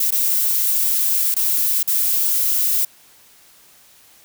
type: noise with dropouts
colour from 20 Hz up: violet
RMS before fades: -18 dBFS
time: 0-2.85 s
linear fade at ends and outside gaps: 5 ms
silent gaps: 0.107-0.121 / 1.343-1.364 / 1.83-1.875 s
effects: white hiss -50 dBFS RMS until 4.24 s